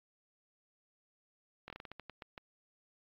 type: slowing click train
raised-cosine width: 0.3 ms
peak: -29 dBFS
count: 11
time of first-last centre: 1.68-2.378 s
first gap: 21 ms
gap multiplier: 1.25
effects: low-pass 4000 Hz 12 dB/octave + AAC 48 kbps